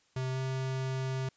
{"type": "tone with pitch glide", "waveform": "square", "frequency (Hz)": [130, 131.59], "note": ["C3", "C3"], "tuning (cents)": [-11, 10], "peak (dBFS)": -32, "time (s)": [0.16, 1.29], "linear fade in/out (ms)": 5, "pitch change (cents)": 21, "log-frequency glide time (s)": [0.31, 0.38], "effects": ["white hiss -69 dBFS RMS until 1.36 s", "resampled to 16000 Hz"]}